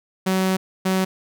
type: tone bursts at uneven times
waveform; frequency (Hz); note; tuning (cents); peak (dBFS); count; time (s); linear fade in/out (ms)
sawtooth; 188.3; F#3; +31; -14; 2; 0.26-0.57 / 0.85-1.05; 10
effects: none